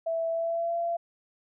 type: tone with pitch glide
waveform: sine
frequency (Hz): 659.3 to 681.4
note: E5 to F5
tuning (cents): 0 to -43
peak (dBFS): -26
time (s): 0.06-0.97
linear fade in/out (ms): 10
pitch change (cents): +57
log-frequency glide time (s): 0.29-0.78
effects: none